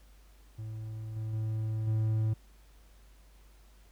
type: tone with level steps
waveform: triangle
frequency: 109.6 Hz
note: A2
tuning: 6 cents flat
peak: -35 / -31 / -28 / -24 dBFS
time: 0.58-2.34 s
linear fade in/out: 10 ms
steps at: 1.16 / 1.33 / 1.87 s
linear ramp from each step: 5 ms
effects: added 50 Hz sine -55 dBFS peak until 3.91 s + pink hiss -65 dBFS RMS until 3.91 s